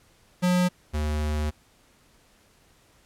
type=tone pair in turn; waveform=square; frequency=179.8 / 75.6 Hz; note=F#3 / D#2; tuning=-49 / -49 cents; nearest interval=octave + minor third; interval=1500 cents; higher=first; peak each=-20 / -25 dBFS; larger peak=first; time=0.42-0.69 / 0.93-1.51 s; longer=second; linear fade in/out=20 ms; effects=pink hiss -60 dBFS RMS until 3.05 s + low-pass 12000 Hz 12 dB/octave

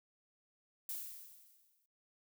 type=noise with exponential decay; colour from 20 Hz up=violet; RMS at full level=-40 dBFS; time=0.89-1.86 s; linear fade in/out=2 ms; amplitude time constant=210 ms; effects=noise-tail reverb RT60 0.4 s tail -24 dB re dry

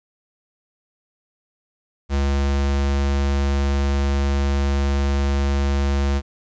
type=tone; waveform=square; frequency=69.6 Hz; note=C#2; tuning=8 cents sharp; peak=-18 dBFS; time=2.09-6.22 s; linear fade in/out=50 ms; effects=resampled to 16000 Hz + 10-bit

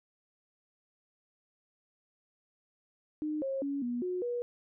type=tone with pitch steps; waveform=sine; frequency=304.8 / 539 / 280.7 / 242.1 / 363.1 / 483.1 Hz; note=D#4 / C#5 / C#4 / B3 / F#4 / B4; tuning=-36 / -49 / +22 / -34 / -33 / -38 cents; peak=-31 dBFS; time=3.22-4.42 s; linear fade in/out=0 ms; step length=200 ms; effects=none

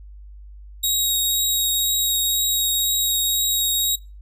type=tone with vibrato; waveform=15% pulse; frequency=3789 Hz; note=A#7; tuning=27 cents sharp; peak=-12 dBFS; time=0.83-3.96 s; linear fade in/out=10 ms; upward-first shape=triangle; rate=2 Hz; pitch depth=12 cents each way; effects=noise-tail reverb RT60 0.3 s tail -24 dB re dry + added 50 Hz sine -38 dBFS peak until 4.21 s

